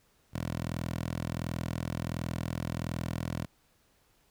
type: tone with high-pass filter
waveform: 10% pulse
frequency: 41.4 Hz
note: E1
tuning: 8 cents sharp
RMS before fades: -35 dBFS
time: 0.33-3.46 s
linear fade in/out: 20 ms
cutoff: 98 Hz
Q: 1.2
effects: pink hiss -68 dBFS RMS until 4.3 s